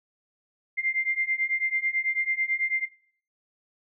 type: beating tone pair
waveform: sine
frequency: 2093 / 2102.1 Hz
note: C7 / C7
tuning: 0 / +8 cents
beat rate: 9.1 Hz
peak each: -27 dBFS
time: 0.77-2.86 s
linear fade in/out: 20 ms
effects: noise-tail reverb RT60 0.5 s tail -17 dB re dry